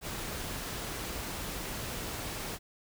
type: noise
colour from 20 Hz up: pink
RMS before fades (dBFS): -38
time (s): 0.01-2.59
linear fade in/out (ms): 50
effects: none